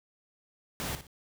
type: noise with echo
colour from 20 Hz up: pink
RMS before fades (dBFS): -35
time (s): 0.8-0.95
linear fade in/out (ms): 0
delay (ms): 59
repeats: 2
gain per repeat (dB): -10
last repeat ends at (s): 1.068
effects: none